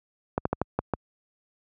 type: clicks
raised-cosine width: 1 ms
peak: -10 dBFS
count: 6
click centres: 0.379 / 0.454 / 0.53 / 0.616 / 0.79 / 0.937 s
effects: high-pass 60 Hz 12 dB/octave